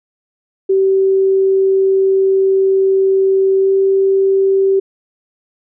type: tone with pitch glide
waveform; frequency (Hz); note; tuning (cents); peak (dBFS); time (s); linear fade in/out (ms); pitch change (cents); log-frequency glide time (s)
sine; 385.2 to 387.7; G4 to G4; -30 to -19; -9; 0.69-4.8; 10; +11; 3.6-3.7
effects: none